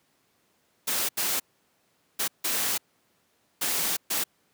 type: noise bursts at uneven times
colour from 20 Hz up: white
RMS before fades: -27 dBFS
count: 6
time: 0.87-1.09 / 1.17-1.4 / 2.19-2.28 / 2.44-2.78 / 3.61-3.97 / 4.1-4.24 s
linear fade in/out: 10 ms
effects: pink hiss -68 dBFS RMS until 4.53 s + high-pass 150 Hz 12 dB/octave